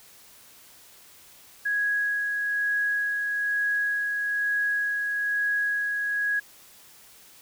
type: tone with tremolo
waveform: sine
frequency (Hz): 1661.2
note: G#6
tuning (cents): 0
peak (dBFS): -22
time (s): 1.65-6.4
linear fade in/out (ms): 10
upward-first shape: sine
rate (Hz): 1.1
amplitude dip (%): 30
effects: white hiss -52 dBFS RMS until 7.41 s